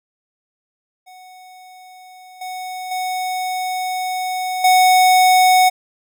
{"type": "tone with level steps", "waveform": "square", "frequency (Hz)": 740, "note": "F#5", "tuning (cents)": 0, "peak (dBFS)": [-40, -27, -21, -10], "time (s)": [1.06, 5.7], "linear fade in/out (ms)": 20, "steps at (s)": [2.41, 2.91, 4.64], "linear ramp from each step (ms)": 5, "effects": []}